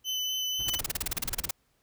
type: tone with vibrato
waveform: 35% pulse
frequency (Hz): 3022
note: F#7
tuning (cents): +36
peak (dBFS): -27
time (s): 0.04-0.81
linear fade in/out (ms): 50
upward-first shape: sine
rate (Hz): 4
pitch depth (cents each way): 12
type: noise with tremolo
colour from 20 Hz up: brown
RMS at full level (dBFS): -39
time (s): 0.59-1.5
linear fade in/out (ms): 5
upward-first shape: sine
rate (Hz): 14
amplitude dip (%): 70
type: noise bursts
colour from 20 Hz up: white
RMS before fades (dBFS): -29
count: 16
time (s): 0.68-1.51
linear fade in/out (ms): 5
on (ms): 20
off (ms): 34
effects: pink hiss -71 dBFS RMS until 1.82 s